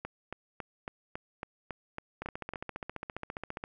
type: two click trains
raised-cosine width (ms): 0.5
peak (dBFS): -22 / -22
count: 22 / 10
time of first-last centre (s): 2.22-3.639 / 0.05-2.536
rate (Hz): 14.8 / 3.62
effects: none